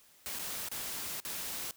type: noise with dropouts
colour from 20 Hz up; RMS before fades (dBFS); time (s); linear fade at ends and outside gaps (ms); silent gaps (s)
white; -39; 0.26-1.71; 0; 0.388-0.393 / 0.686-0.715 / 1.201-1.25
effects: white hiss -62 dBFS RMS until 1.76 s